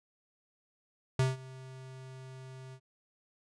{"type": "tone with ADSR envelope", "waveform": "square", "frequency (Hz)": 130.81, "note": "C3", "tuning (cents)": 0, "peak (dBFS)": -24, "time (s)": [1.19, 2.8], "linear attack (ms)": 4, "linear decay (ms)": 170, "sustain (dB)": -22, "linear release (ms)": 67, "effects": ["resampled to 22050 Hz"]}